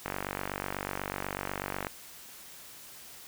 click train, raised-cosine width 0.5 ms, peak -17 dBFS, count 88, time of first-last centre 0.06-1.869 s, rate 48.1 Hz, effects white hiss -49 dBFS RMS until 3.27 s

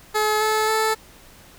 15% pulse tone with pitch steps, 427.6 / 433.1 / 438.6 Hz, A4 / A4 / A4, -49 / -27 / -6 cents, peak -12 dBFS, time 0.14-0.95 s, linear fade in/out 20 ms, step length 270 ms, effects pink hiss -48 dBFS RMS until 1.58 s

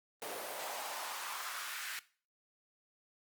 pink noise with high-pass filter sweep, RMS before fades -42 dBFS, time 0.22-1.99 s, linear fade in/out 0 ms, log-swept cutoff 470 to 1800 Hz, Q 2, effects noise-tail reverb RT60 0.4 s tail -18 dB re dry + Opus 32 kbps

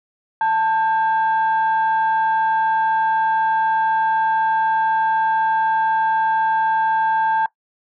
sine tone pair together, 886 / 1593.8 Hz, A5 / G6, +12 / +28 cents, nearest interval minor seventh, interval 1016 cents, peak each -15 / -24 dBFS, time 0.41-7.46 s, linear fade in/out 2 ms, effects noise-tail reverb RT60 0.1 s tail -19 dB re dry + tanh soft clip ceiling -9 dBFS

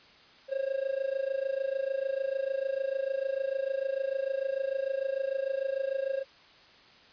triangle tone with amplitude modulation, 540 Hz, C#5, 45 cents flat, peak -23 dBFS, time 0.48-6.25 s, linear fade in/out 50 ms, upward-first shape sine, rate 26.7 Hz, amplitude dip 85%, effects white hiss -56 dBFS RMS until 7.12 s + resampled to 11025 Hz

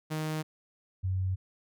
sawtooth / sine tone pair in turn, 155.8 / 93.72 Hz, D#3 / F#2, +3 / +23 cents, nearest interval major sixth, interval 880 cents, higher first, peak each -27 dBFS, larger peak neither, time 0.1-0.43 / 1.03-1.36 s, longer neither, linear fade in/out 20 ms, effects none

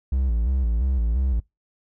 triangle tone with vibrato, 61 Hz, B1, 21 cents flat, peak -17 dBFS, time 0.12-1.4 s, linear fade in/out 5 ms, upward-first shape square, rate 2.9 Hz, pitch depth 130 cents each way, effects noise-tail reverb RT60 0.2 s tail -25 dB re dry

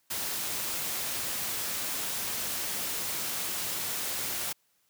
white noise, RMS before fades -33 dBFS, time 0.1-4.53 s, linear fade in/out 10 ms, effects white hiss -71 dBFS RMS until 4.89 s + high-pass 60 Hz 12 dB/octave

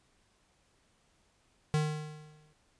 square tone with exponential decay, 152.6 Hz, D#3, 33 cents flat, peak -25 dBFS, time 1.74-2.53 s, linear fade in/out 0 ms, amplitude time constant 170 ms, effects pink hiss -70 dBFS RMS until 2.79 s + resampled to 22050 Hz

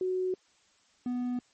sine / triangle tone pair in turn, 370 / 246.9 Hz, F#4 / B3, 0 / 0 cents, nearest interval perfect fifth, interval 700 cents, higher first, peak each -27 dBFS, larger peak neither, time 0.01-0.34 / 1.06-1.39 s, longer neither, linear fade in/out 2 ms, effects white hiss -66 dBFS RMS until 1.53 s + MP3 32 kbps

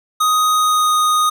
square tone with pitch glide, 1250 to 1239.9 Hz, D#6 to D#6, +8 to -6 cents, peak -13 dBFS, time 0.2-1.3 s, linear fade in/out 10 ms, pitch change -14 cents, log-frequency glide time 0.51-0.94 s, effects none

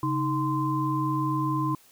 sine tone cluster, 136.5 / 311.9 / 1036 Hz, C#3 / D#4 / C6, -26 / +4 / -17 cents, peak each -28 dBFS, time 0.03-1.75 s, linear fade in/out 2 ms, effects white hiss -57 dBFS RMS until 1.91 s

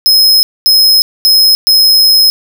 45% pulse tone bursts at uneven times, 5130 Hz, E8, 48 cents flat, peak -4 dBFS, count 4, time 0.06-0.43 / 0.66-1.02 / 1.25-1.55 / 1.67-2.3 s, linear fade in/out 0 ms, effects none

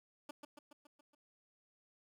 15% pulse tone with echo, 293.7 Hz, D4, in tune, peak -38 dBFS, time 0.29-0.31 s, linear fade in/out 5 ms, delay 140 ms, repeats 6, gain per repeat -4 dB, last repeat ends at 1.15 s, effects none

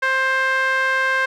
sawtooth tone with band-pass filter, 527 Hz, C5, 12 cents sharp, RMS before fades -19 dBFS, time 0.02-1.26 s, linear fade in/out 10 ms, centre 1600 Hz, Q 2.9, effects none

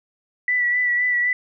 sine tone with vibrato, 1965 Hz, B6, 9 cents flat, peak -17 dBFS, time 0.48-1.33 s, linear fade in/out 2 ms, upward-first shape sine, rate 3.9 Hz, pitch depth 26 cents each way, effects none

